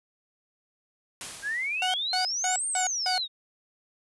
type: noise with exponential decay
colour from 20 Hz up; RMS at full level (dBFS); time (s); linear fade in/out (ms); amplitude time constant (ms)
white; -35; 1.21-2.27; 1; 230
type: exponential two-way sweep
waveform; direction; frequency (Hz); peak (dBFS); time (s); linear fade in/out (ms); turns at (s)
sine; up then down; 1577 to 8910 to 3650; -27; 1.42-3.28; 50; 2.67
type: tone bursts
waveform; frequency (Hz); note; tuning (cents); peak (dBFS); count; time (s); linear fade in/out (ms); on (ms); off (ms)
sawtooth; 740; F#5; 0; -22; 5; 1.82-3.18; 2; 120; 190
effects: resampled to 24000 Hz